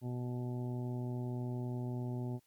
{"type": "harmonic tone", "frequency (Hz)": 123.47, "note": "B2", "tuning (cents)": 0, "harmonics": [1, 2, 3, 4, 5, 6, 7], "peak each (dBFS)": [-37, -42, -46, -59, -53, -57, -55], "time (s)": [0.01, 2.4], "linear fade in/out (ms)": 50, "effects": ["white hiss -74 dBFS RMS until 2.46 s", "Opus 48 kbps"]}